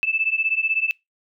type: beating tone pair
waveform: sine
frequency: 2623 / 2639 Hz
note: E7 / E7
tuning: -9 / +1 cents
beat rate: 16 Hz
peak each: -22 dBFS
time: 0.03-0.91 s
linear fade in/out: 0 ms
effects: noise-tail reverb RT60 0.2 s tail -24 dB re dry